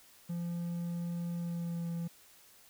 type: tone with pitch glide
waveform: triangle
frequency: 171.9 to 169.14 Hz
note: F3 to E3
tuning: -27 to +45 cents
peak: -32 dBFS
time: 0.29-2.08 s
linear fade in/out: 10 ms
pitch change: -28 cents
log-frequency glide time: 1.33-1.91 s
effects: white hiss -60 dBFS RMS until 2.69 s